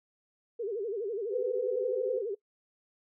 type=tone with vibrato; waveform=sine; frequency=429.2 Hz; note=A4; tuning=43 cents flat; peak=-31 dBFS; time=0.59-2.35 s; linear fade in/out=10 ms; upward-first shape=sine; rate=12 Hz; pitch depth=190 cents each way
type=tone with pitch glide; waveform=sine; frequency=499.9 to 508.1 Hz; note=B4 to B4; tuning=+21 to +49 cents; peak=-30 dBFS; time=1.3-2.23 s; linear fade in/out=50 ms; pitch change=+28 cents; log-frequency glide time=1.68-2.05 s
effects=noise-tail reverb RT60 0.1 s tail -21 dB re dry